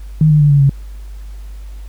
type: tone with pitch steps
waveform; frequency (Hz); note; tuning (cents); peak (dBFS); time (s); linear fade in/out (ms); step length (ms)
sine; 155.56 / 151.04 / 146.66 / 142.4 / 138.27; D#3 / D3 / D3 / C#3 / C#3; 0 / +49 / -2 / +47 / -4; -6; 0.21-0.695; 2; 97
effects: added 50 Hz sine -27 dBFS peak until 1.88 s + pink hiss -49 dBFS RMS until 1.88 s